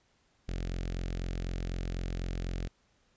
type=tone with notch filter; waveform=sawtooth; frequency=44.02 Hz; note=F1; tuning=14 cents sharp; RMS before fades=-35 dBFS; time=0.48-2.68 s; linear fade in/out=10 ms; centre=980 Hz; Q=1.1; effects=pink hiss -70 dBFS RMS until 3.16 s + resampled to 16000 Hz